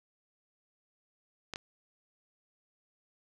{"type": "clicks", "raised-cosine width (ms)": 0.2, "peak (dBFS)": -20, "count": 2, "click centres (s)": [1.537, 1.559], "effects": []}